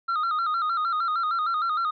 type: tone with vibrato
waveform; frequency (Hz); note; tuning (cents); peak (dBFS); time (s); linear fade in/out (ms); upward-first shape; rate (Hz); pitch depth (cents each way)
triangle; 1300; E6; -24; -21; 0.08-1.91; 10; square; 6.5; 81
effects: resampled to 11025 Hz